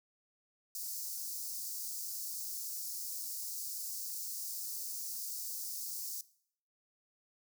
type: high-pass noise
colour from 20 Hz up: white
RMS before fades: -41 dBFS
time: 0.75-6.21 s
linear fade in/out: 2 ms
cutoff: 4700 Hz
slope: 48 dB/octave
effects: noise-tail reverb RT60 0.6 s tail -19 dB re dry